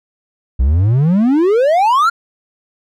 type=exponential sweep; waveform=triangle; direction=up; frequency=59 to 1429 Hz; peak=-7 dBFS; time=0.59-2.1 s; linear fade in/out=10 ms; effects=none